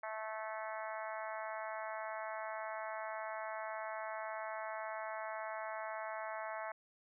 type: harmonic tone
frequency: 218.2 Hz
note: A3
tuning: 14 cents flat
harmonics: 3 / 4 / 5 / 6 / 7 / 8 / 9 / 10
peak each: -44 / -46 / -48 / -50 / -51 / -52 / -53 / -54 dBFS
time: 0.03-6.72 s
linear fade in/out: 5 ms
effects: none